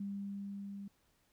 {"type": "tone with level ramp", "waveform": "sine", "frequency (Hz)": 199.5, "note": "G3", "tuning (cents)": 31, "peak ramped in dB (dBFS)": [-37, -43], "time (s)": [0, 0.88], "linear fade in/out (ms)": 5, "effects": ["pink hiss -74 dBFS RMS until 1.32 s"]}